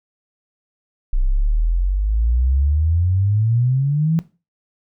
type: exponential sweep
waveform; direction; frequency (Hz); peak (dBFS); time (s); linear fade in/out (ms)
sine; up; 30.5 to 167.2; -14; 1.13-4.19; 0
effects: noise-tail reverb RT60 0.3 s tail -17 dB re dry